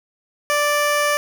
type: tone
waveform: 15% pulse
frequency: 587 Hz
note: D5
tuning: 1 cent flat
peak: -10 dBFS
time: 0.5-1.17 s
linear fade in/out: 0 ms
effects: none